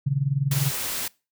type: tone with tremolo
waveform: sine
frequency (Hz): 138.59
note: C#3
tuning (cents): 0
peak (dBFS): -17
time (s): 0.06-0.71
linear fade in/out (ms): 10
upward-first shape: sine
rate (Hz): 20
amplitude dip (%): 80
type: noise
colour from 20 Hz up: white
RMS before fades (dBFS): -29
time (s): 0.51-1.08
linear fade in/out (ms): 5
effects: noise-tail reverb RT60 0.3 s tail -24 dB re dry